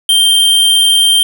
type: tone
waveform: square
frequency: 3159 Hz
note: G7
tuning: 13 cents sharp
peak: -7 dBFS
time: 0.09-1.23 s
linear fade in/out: 2 ms
effects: 8-bit